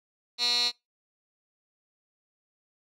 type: tone with band-pass filter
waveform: 15% pulse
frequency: 241.6 Hz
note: B3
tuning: 38 cents flat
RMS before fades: -26 dBFS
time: 0.38-0.72 s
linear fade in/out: 50 ms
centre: 4200 Hz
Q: 7
effects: noise-tail reverb RT60 0.2 s tail -23 dB re dry